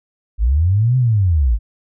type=linear two-way sweep; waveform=sine; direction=up then down; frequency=48.56 to 130.81 to 48.56 Hz; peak=-11 dBFS; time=0.38-1.59 s; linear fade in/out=50 ms; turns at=0.97 s; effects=none